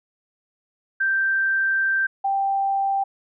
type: tone pair in turn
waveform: sine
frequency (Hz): 1568 / 785.7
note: G6 / G5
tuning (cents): 0 / +4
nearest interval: octave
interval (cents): 1196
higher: first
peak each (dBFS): -18 / -19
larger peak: first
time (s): 1-2.07 / 2.24-3.04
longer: first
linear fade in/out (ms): 10
effects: none